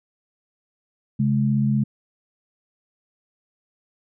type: tone pair together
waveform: sine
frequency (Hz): 134.92 / 211.3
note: C#3 / G#3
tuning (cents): -46 / +30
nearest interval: minor sixth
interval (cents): 776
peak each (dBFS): -20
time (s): 1.19-1.84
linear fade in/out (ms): 10
effects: none